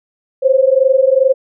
sine tone pair together, 517.5 / 540 Hz, C5 / C#5, -19 / -45 cents, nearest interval minor second, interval 74 cents, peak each -11 dBFS, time 0.42-1.34 s, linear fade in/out 20 ms, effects none

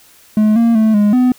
triangle tone with pitch steps, 214 / 231.7 / 219.1 / 207.1 / 251.3 Hz, A3 / A#3 / A3 / G#3 / B3, -48 / -10 / -7 / -5 / +30 cents, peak -6 dBFS, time 0.37-1.32 s, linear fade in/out 2 ms, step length 190 ms, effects white hiss -46 dBFS RMS until 1.38 s

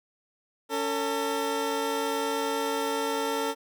20% pulse tone pair together, 280.2 / 450.7 Hz, C#4 / A4, +19 / +42 cents, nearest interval minor sixth, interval 823 cents, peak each -27 / -23 dBFS, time 0.69-3.55 s, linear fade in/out 50 ms, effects none

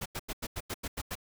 pink noise bursts, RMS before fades -36 dBFS, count 9, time 0.01-1.154 s, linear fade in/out 10 ms, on 48 ms, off 89 ms, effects none

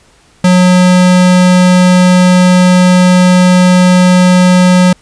square tone, 181.5 Hz, F#3, 33 cents flat, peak -4 dBFS, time 0.44-4.93 s, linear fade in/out 5 ms, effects pink hiss -46 dBFS RMS until 5.01 s + resampled to 22050 Hz

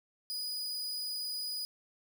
40% pulse tone, 4939 Hz, D#8, 14 cents flat, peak -34 dBFS, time 0.3-1.65 s, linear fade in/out 0 ms, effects none

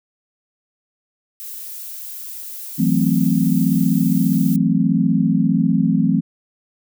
violet noise, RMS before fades -32 dBFS, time 1.4-4.56 s, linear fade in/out 0 ms
sine chord, F# half-diminished seventh, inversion third, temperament equal, 164.81 / 185 / 220 / 261.6 Hz, E3 / F#3 / A3 / C4, 0 / 0 / 0 / 0 cents, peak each -19 dBFS, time 2.78-6.21 s, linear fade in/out 20 ms
effects none

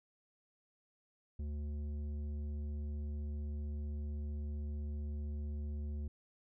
sine tone with tanh clipping, 73.7 Hz, D2, 7 cents sharp, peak -39 dBFS, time 1.39-6.08 s, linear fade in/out 5 ms, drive 10 dB, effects none

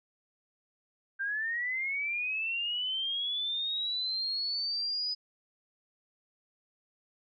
sine linear sweep, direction up, 1568 to 5000 Hz, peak -30 dBFS, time 1.19-5.15 s, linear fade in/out 20 ms, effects none

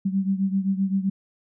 sine beating tone pair, 191.6 / 199.3 Hz, G3 / G3, -39 / +29 cents, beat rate 7.7 Hz, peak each -22 / -26 dBFS, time 0.05-1.1 s, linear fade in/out 10 ms, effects none

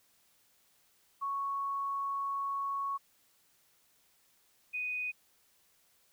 sine tone pair in turn, 1108.7 / 2489 Hz, C#6 / D#7, 0 / 0 cents, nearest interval octave + major second, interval 1400 cents, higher second, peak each -32 / -33 dBFS, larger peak first, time 1.21-2.98 / 4.73-5.12 s, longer first, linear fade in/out 20 ms, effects white hiss -69 dBFS RMS until 6.12 s

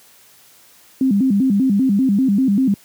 sine tone with vibrato, 229.8 Hz, A#3, 25 cents flat, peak -12 dBFS, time 1.01-2.74 s, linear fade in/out 2 ms, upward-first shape square, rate 5.1 Hz, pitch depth 240 cents each way, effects white hiss -49 dBFS RMS until 2.84 s + high-pass 80 Hz 12 dB/octave

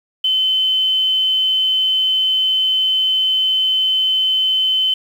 sine tone, 3057 Hz, G7, 44 cents flat, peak -13 dBFS, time 0.24-4.94 s, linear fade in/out 5 ms, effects 7-bit

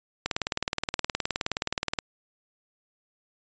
click train, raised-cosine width 0.2 ms, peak -9 dBFS, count 34, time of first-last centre 0.26-1.988 s, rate 19.1 Hz, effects resampled to 16000 Hz

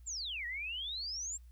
sine exponential two-way sweep, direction down then up, 7630 to 1864.7 to 7630 Hz, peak -37 dBFS, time 0.06-1.38 s, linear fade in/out 20 ms, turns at 0.46 s, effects added 60 Hz sine -52 dBFS peak until 1.51 s + white hiss -75 dBFS RMS until 1.51 s

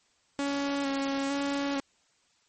sawtooth tone with vibrato, 278 Hz, C#4, 5 cents sharp, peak -24 dBFS, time 0.39-1.8 s, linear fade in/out 0 ms, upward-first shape square, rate 1.1 Hz, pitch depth 18 cents each way, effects white hiss -68 dBFS RMS until 2.48 s + MP3 32 kbps

